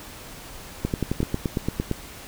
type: two click trains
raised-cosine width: 3 ms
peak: -10 / -10 dBFS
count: 7 / 5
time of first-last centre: 1.23-1.913 / 0.85-1.204 s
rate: 8.78 / 11.3 Hz
effects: pink hiss -41 dBFS RMS until 2.27 s